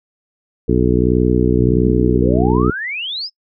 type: harmonic tone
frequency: 61.5 Hz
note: B1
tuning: 7 cents flat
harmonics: 1 / 2 / 3 / 4 / 5 / 6 / 7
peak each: -19 / -19 / -19 / -19 / -19 / -19 / -19 dBFS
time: 0.68-2.71 s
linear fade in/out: 10 ms
type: exponential sweep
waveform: sine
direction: up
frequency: 103.83 to 5330 Hz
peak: -21 dBFS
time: 1.57-3.3 s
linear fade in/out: 50 ms
effects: noise-tail reverb RT60 0.1 s tail -24 dB re dry